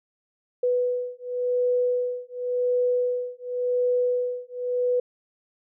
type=beating tone pair; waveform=sine; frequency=493.9 / 494.81 Hz; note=B4 / B4; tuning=0 / +3 cents; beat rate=0.91 Hz; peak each=-25 dBFS; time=0.63-5 s; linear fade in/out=5 ms; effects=none